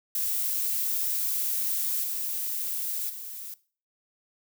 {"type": "noise with level steps", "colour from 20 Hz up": "violet", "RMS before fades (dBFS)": [-28, -31, -39], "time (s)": [0.15, 3.54], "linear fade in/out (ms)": 2, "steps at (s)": [2.03, 3.09], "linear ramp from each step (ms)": 10, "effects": ["noise-tail reverb RT60 0.4 s tail -19 dB re dry"]}